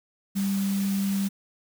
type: tone in noise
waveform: sine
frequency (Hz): 196.8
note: G3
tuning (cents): +7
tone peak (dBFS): -23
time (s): 0.35-1.29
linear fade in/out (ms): 20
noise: white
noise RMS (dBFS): -38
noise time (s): 0.35-1.29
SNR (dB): +12
effects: none